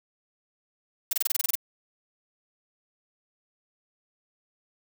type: noise bursts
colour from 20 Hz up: blue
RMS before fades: -24 dBFS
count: 10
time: 1.11-1.554 s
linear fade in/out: 5 ms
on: 21 ms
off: 26 ms
effects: none